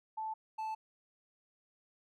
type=tone pair in turn; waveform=sine / triangle; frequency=876 / 876 Hz; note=A5 / A5; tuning=-8 / -8 cents; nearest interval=unison; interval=0 cents; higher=neither; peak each=-36 / -34 dBFS; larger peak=second; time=0.17-0.34 / 0.58-0.75 s; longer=neither; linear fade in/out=10 ms; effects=none